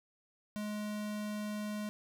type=tone; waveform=square; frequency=210 Hz; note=G#3; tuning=19 cents sharp; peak=-37 dBFS; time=0.56-1.89 s; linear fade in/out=0 ms; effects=none